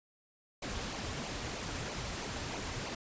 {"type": "noise with flanger", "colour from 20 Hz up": "pink", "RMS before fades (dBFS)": -39, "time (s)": [0.62, 2.95], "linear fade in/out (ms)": 5, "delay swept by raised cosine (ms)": [0.55, 6.05], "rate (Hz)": 3.1, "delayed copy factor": -0.55, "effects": ["resampled to 16000 Hz"]}